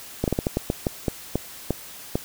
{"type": "slowing click train", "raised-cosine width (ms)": 2, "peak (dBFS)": -8, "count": 12, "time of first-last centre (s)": [0.24, 2.155], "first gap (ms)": 38, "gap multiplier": 1.28, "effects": ["white hiss -41 dBFS RMS until 2.24 s"]}